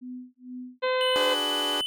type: tone with tremolo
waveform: sine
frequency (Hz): 251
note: B3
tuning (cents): +28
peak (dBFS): -34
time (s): 0.01-0.88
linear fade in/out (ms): 20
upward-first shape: sine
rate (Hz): 2.2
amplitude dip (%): 100
type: harmonic tone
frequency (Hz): 512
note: C5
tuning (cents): -38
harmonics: 1 / 2 / 3 / 4 / 5 / 6 / 7 / 8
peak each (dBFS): -24 / -30 / -34 / -36 / -38 / -40 / -41 / -42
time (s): 0.82-1.35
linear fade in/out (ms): 20
type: tone with pitch glide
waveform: triangle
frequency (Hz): 2994 to 3020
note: F#7 to F#7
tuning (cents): +20 to +35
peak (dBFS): -25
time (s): 1.01-1.86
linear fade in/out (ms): 0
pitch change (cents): +15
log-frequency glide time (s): 1.29-1.7
type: chord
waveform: 15% pulse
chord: G# half-diminished seventh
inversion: second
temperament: equal with one note detuned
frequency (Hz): 293.7 / 371.7 / 415.3 / 493.9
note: D4 / F#4 / G#4 / B4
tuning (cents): 0 / +8 / 0 / 0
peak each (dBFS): -26 / -30 / -28 / -30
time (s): 1.16-1.81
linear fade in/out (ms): 0
effects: none